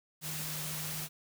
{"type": "tone in noise", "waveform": "sine", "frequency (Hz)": 154, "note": "D#3", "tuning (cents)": -17, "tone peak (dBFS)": -42, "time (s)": [0.21, 1.09], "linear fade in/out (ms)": 50, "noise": "white", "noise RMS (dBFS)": -39, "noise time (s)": [0.21, 1.09], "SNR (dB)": -6, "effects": []}